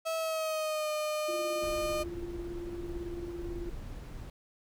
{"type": "tone with pitch glide", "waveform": "35% pulse", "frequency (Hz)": [649, 609], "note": ["E5", "D#5"], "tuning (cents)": [-27, -37], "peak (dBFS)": -29, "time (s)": [0.05, 2.04], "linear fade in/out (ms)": 20, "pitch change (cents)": -110, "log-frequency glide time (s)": [0.16, 0.9]}
{"type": "tone with tremolo", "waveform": "sine", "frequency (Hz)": 345.6, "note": "F4", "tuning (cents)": -18, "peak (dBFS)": -36, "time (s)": [1.28, 3.7], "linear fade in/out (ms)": 10, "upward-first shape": "square", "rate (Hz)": 18, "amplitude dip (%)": 40}
{"type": "noise", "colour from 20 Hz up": "brown", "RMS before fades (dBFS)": -42, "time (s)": [1.62, 4.3], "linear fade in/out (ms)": 2}
{"effects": []}